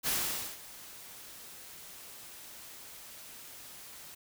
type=noise with ADSR envelope; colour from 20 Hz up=white; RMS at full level=-30 dBFS; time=0.03-4.15 s; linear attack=45 ms; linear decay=490 ms; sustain=-19 dB; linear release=9 ms; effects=none